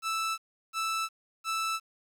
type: tone bursts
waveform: sawtooth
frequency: 1318.5 Hz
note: E6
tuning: in tune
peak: -25 dBFS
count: 3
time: 0.02-1.8 s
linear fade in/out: 50 ms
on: 360 ms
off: 350 ms
effects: low-pass 11000 Hz 12 dB/octave + 10-bit